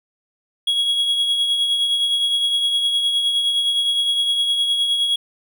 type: tone with tremolo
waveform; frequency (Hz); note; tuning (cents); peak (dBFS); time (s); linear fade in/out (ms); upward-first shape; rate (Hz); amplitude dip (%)
triangle; 3322; G#7; 0; -13; 0.67-5.16; 5; triangle; 9.7; 45
effects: none